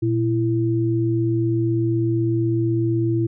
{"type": "tone pair together", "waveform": "sine", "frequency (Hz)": [118.09, 334], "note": ["A#2", "E4"], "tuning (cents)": [23, 23], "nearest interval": "octave + tritone", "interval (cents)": 1800, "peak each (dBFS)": -20, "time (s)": [0.02, 3.27], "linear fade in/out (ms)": 10, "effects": []}